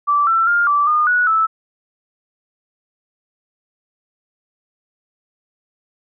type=tone with pitch steps; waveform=sine; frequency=1163 / 1340 / 1406 / 1163 / 1219 / 1466 / 1312 Hz; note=D6 / E6 / F6 / D6 / D#6 / F#6 / E6; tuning=-17 / +28 / +11 / -17 / -36 / -16 / -9 cents; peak=-12 dBFS; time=0.07-1.47 s; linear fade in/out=20 ms; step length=200 ms; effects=none